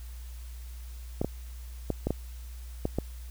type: clicks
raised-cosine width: 2 ms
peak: -14 dBFS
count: 7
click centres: 1.215 / 1.246 / 1.903 / 2.07 / 2.106 / 2.854 / 2.986 s
effects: added 60 Hz sine -39 dBFS peak until 3.3 s + white hiss -55 dBFS RMS until 3.3 s